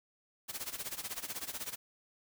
white noise with tremolo, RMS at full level -38 dBFS, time 0.48-1.76 s, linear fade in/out 20 ms, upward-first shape sine, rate 16 Hz, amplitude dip 85%, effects none

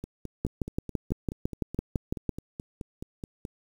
two click trains, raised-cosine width 3 ms, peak -14 / -23 dBFS, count 12 / 17, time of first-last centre 0.45-2.293 / 0.04-3.452 s, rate 5.97 / 4.69 Hz, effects 8-bit

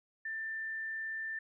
sine tone, 1781 Hz, A6, 21 cents sharp, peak -36 dBFS, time 0.25-1.39 s, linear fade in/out 5 ms, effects none

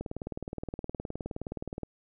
click train, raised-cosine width 2 ms, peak -22 dBFS, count 36, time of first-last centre 0.01-1.833 s, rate 19.2 Hz, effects none

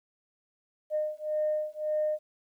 sine beating tone pair, 610 / 611.8 Hz, D#5 / D#5, -34 / -29 cents, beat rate 1.8 Hz, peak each -30 dBFS, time 0.9-2.19 s, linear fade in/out 50 ms, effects tanh soft clip ceiling -20 dBFS + 11-bit

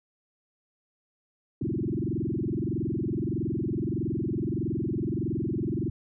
sine tone with frequency modulation, 228 Hz, A#3, 38 cents flat, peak -26 dBFS, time 1.61-5.9 s, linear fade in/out 5 ms, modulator 21.6 Hz, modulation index 6.2, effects none

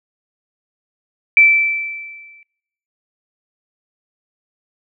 sine tone with exponential decay, 2328 Hz, D7, 16 cents flat, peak -4 dBFS, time 1.37-2.43 s, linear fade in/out 1 ms, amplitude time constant 230 ms, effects noise-tail reverb RT60 0.9 s tail -24 dB re dry

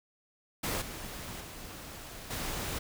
pink noise with level steps, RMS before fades -33 / -42 / -45 / -36 dBFS, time 0.63-2.79 s, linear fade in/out 10 ms, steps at 0.81 / 1.4 / 2.3 s, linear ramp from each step 10 ms, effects none

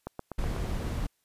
click train, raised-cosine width 1 ms, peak -21 dBFS, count 5, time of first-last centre 0.07-0.564 s, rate 8.1 Hz
brown noise, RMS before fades -31 dBFS, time 0.38-1.07 s, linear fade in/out 10 ms
effects white hiss -74 dBFS RMS until 1.24 s + resampled to 32000 Hz

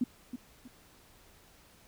sine tone with echo, 246.9 Hz, B3, in tune, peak -25 dBFS, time 0.01-0.04 s, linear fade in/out 5 ms, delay 320 ms, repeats 2, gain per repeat -10 dB, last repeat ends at 0.68 s, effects pink hiss -60 dBFS RMS until 1.87 s

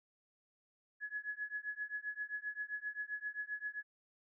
sine tone with tremolo, 1692 Hz, G#6, 32 cents sharp, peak -35 dBFS, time 1-3.83 s, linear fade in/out 50 ms, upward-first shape triangle, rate 7.6 Hz, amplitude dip 100%, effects none

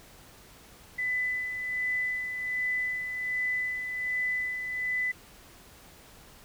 sine tone with tremolo, 2000 Hz, B6, 21 cents sharp, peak -26 dBFS, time 0.98-5.12 s, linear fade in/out 10 ms, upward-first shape sine, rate 1.3 Hz, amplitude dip 50%, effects pink hiss -53 dBFS RMS until 6.44 s

